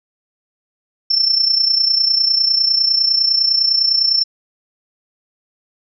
sine tone with amplitude modulation, 5370 Hz, E8, 31 cents sharp, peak -9 dBFS, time 1.1-4.24 s, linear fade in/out 10 ms, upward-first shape sine, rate 29.9 Hz, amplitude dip 65%, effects none

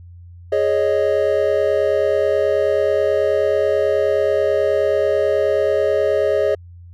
triangle chord, Ab suspended fourth, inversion none, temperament just, 415.3 / 553.7 / 623 Hz, Ab4 / Db5 / Eb5, 0 / -2 / +2 cents, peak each -17 dBFS, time 0.52-6.55 s, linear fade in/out 5 ms, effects added 87 Hz sine -37 dBFS peak until 6.93 s

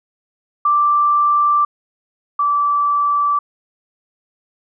sine tone pair in turn, 1174.7 / 1160.5 Hz, D6 / D6, 0 / -21 cents, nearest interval unison, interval 21 cents, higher first, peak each -11 / -13 dBFS, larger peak first, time 0.65-1.65 / 2.39-3.39 s, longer neither, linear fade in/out 5 ms, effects none

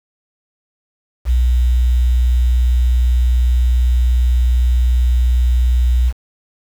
sine tone with quantisation, 61.3 Hz, B1, 12 cents flat, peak -10 dBFS, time 1.25-6.13 s, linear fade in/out 50 ms, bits 6, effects none

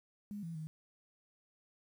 sine tone with pitch steps, 205.5 / 166 / 156.9 Hz, G#3 / E3 / D#3, -18 / +12 / +15 cents, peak -40 dBFS, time 0.31-0.67 s, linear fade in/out 0 ms, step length 120 ms, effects 11-bit

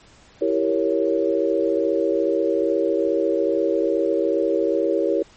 sine chord, E diminished seventh, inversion none, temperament equal, 329.6 / 392 / 466.2 / 554.4 Hz, E4 / G4 / Bb4 / Db5, 0 / 0 / 0 / 0 cents, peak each -23 dBFS, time 0.41-5.23 s, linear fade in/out 10 ms, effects pink hiss -51 dBFS RMS until 5.36 s + MP3 32 kbps

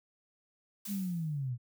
blue noise with exponential decay, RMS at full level -40 dBFS, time 0.85-1.5 s, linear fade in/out 5 ms, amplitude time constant 140 ms
sine linear sweep, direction down, 207.7 to 116.54 Hz, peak -32 dBFS, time 0.87-1.58 s, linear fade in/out 50 ms
effects none

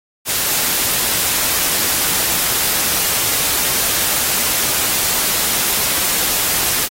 white noise, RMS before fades -17 dBFS, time 0.25-6.89 s, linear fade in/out 50 ms, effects AAC 48 kbps

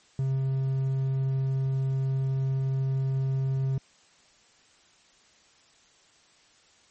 triangle tone, 133.8 Hz, C3, 39 cents sharp, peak -22 dBFS, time 0.19-3.78 s, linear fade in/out 2 ms, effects white hiss -60 dBFS RMS until 6.9 s + MP3 32 kbps

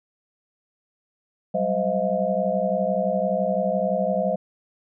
sine tone cluster, 186.2 / 197.9 / 515 / 633 / 699 Hz, F#3 / G3 / C5 / D#5 / F5, +11 / +17 / -28 / +30 / +1 cents, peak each -29 / -29 / -26 / -24 / -28 dBFS, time 1.54-4.36 s, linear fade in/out 10 ms, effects none

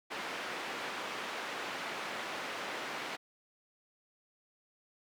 white band-pass noise, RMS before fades -40 dBFS, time 0.1-3.17 s, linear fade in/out 20 ms, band 260 to 2200 Hz, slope 12 dB/octave, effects none

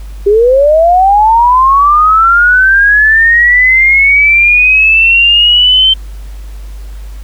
sine linear sweep, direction up, 392 to 3114 Hz, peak -3 dBFS, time 0.26-5.94 s, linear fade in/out 10 ms, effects added 50 Hz sine -22 dBFS peak until 7.23 s + pink hiss -41 dBFS RMS until 7.23 s

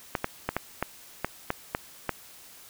clicks, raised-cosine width 0.5 ms, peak -11 dBFS, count 9, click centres 0.152 / 0.244 / 0.49 / 0.566 / 0.826 / 1.246 / 1.504 / 1.749 / 2.093 s, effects white hiss -50 dBFS RMS until 2.69 s

